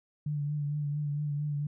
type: tone with vibrato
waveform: sine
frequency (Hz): 146.83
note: D3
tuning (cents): 0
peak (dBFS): -29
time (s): 0.26-1.67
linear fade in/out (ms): 5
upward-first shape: triangle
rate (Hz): 4.4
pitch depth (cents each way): 40
effects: none